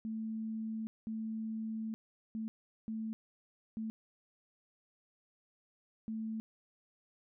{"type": "tone bursts at uneven times", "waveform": "sine", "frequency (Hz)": 221, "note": "A3", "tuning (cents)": 8, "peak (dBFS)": -36, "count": 6, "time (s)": [[0.05, 0.87], [1.07, 1.94], [2.35, 2.48], [2.88, 3.13], [3.77, 3.9], [6.08, 6.4]], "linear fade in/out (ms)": 0, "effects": []}